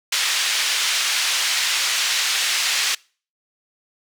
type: band-pass noise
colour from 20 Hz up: pink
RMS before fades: -21 dBFS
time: 0.12-2.95 s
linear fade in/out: 5 ms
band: 2300 to 6500 Hz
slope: 12 dB/octave
effects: noise-tail reverb RT60 0.4 s tail -25 dB re dry